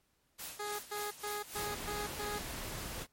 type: noise with tremolo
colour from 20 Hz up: white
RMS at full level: -43 dBFS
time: 0.38-1.68 s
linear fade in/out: 20 ms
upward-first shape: sine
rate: 3.5 Hz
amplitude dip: 70%
type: tone bursts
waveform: 15% pulse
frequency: 415.3 Hz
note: G#4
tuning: in tune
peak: -31 dBFS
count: 6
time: 0.59-2.39 s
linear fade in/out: 10 ms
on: 200 ms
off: 120 ms
type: noise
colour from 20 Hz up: pink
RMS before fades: -42 dBFS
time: 1.53-3.07 s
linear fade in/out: 50 ms
effects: pink hiss -75 dBFS RMS until 3.12 s + MP3 64 kbps